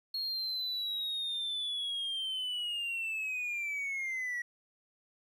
triangle linear sweep, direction down, 4293 to 1914 Hz, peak -31 dBFS, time 0.14-4.42 s, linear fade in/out 5 ms, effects tanh soft clip ceiling -27 dBFS + 12-bit

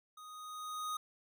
square tone with level ramp, 1244.5 Hz, D#6, in tune, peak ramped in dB -51 to -36 dBFS, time 0.17-0.97 s, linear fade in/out 5 ms, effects none

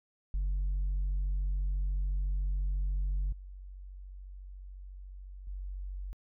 sine tone with level steps, 47 Hz, F#1, 28 cents sharp, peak -26 / -43 / -36 dBFS, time 0.34-6.13 s, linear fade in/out 0 ms, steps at 3.32 / 5.47 s, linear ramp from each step 5 ms, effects tanh soft clip ceiling -27 dBFS

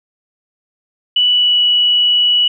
sine tone with pitch glide, 2960 to 2940 Hz, F#7 to F#7, 0 to -12 cents, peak -9 dBFS, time 1.16-2.48 s, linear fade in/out 5 ms, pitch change -12 cents, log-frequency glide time 1.29-1.61 s, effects none

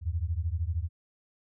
sine beating tone pair, 78 / 91 Hz, D#2 / F#2, +5 / -28 cents, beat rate 13 Hz, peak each -30 / -31 dBFS, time 0.01-0.89 s, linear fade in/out 50 ms, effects none

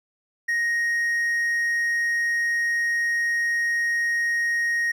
triangle tone, 1872 Hz, A#6, 7 cents sharp, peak -19 dBFS, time 0.48-4.92 s, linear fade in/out 10 ms, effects none

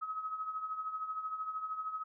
sine tone with tremolo, 1276 Hz, D#6, 43 cents sharp, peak -33 dBFS, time 0.01-2.04 s, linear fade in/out 20 ms, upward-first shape triangle, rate 13 Hz, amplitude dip 70%, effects none

